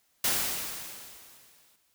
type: noise with exponential decay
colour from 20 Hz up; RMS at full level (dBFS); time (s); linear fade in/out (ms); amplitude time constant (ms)
white; -25; 0.24-1.76; 5; 330
effects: white hiss -70 dBFS RMS until 1.94 s